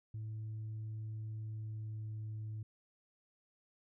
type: tone with pitch glide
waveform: sine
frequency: 109.1 to 108.35 Hz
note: A2 to A2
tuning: -14 to -26 cents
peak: -38 dBFS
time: 0.14-2.63 s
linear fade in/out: 5 ms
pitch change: -12 cents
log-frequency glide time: 1.37-2.1 s
effects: tanh soft clip ceiling -38 dBFS